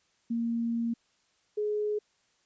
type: tone pair in turn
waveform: sine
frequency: 232.3 / 420.3 Hz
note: A#3 / G#4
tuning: -6 / +21 cents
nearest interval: minor seventh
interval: 1027 cents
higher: second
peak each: -27 dBFS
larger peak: neither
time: 0.3-0.94 / 1.57-1.99 s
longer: first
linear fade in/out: 10 ms
effects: white hiss -70 dBFS RMS until 2.45 s + resampled to 16000 Hz